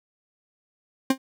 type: tone with exponential decay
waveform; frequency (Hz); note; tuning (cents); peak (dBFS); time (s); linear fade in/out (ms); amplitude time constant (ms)
40% pulse; 265.2; C4; +23; -13; 1.1-1.18; 5; 16
effects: none